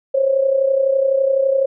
sine tone with amplitude modulation, 540 Hz, C#5, 45 cents flat, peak -10 dBFS, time 0.14-1.66 s, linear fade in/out 10 ms, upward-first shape sine, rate 31.9 Hz, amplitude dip 65%, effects none

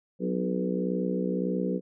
harmonic tone with a mistuned harmonic, 61.74 Hz, B1, in tune, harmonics 3 / 4 / 5 / 6 / 7 / 8, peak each -29 / -34 / -35 / -36 / -34 / -34 dBFS, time 0.19-1.81 s, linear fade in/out 50 ms, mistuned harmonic 4, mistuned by +39 cents, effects none

